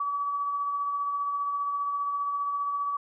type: tone with tremolo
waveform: sine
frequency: 1143 Hz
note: D6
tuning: 47 cents flat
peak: -25 dBFS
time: 0-2.97 s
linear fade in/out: 5 ms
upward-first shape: triangle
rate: 15 Hz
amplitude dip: 35%
effects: none